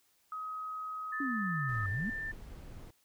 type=tone; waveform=sine; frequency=1265 Hz; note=D#6; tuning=28 cents sharp; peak=-37 dBFS; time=0.32-1.86 s; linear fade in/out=2 ms
type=tone with pitch glide; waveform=sine; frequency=1760 to 1781.5 Hz; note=A6 to A6; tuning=0 to +21 cents; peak=-36 dBFS; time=1.12-2.32 s; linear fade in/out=10 ms; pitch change=+21 cents; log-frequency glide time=1.38-1.73 s
type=exponential two-way sweep; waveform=sine; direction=down then up; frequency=290.1 to 91.5 to 246 Hz; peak=-33 dBFS; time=1.2-2.1 s; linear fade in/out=5 ms; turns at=1.9 s
type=noise; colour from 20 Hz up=brown; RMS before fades=-47 dBFS; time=1.68-2.91 s; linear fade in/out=10 ms
effects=white hiss -71 dBFS RMS until 3.04 s